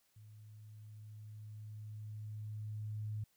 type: tone with level ramp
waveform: sine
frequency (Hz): 106.8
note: G#2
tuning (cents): +49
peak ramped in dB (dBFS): -54 to -37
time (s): 0.16-3.24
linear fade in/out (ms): 5
effects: white hiss -75 dBFS RMS until 3.36 s